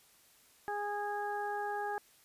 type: harmonic tone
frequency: 411.8 Hz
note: G#4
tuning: 15 cents flat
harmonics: 1 / 2 / 3 / 4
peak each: -40 / -36 / -47 / -42 dBFS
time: 0.68-1.98 s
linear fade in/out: 0 ms
effects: white hiss -64 dBFS RMS until 2.24 s + resampled to 32000 Hz